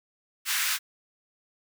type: high-pass noise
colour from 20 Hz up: pink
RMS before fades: -27 dBFS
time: 0.45-0.79 s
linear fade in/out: 50 ms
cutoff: 1400 Hz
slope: 24 dB/octave
effects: none